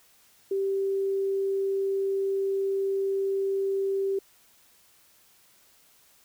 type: tone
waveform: sine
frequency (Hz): 390.4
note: G4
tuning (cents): -7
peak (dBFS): -24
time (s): 0.51-4.19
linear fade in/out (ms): 5
effects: white hiss -60 dBFS RMS until 6.24 s